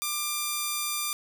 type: tone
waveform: 5% pulse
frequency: 1191 Hz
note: D6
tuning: 24 cents sharp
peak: -16 dBFS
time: 0.02-1.13 s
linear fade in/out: 0 ms
effects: none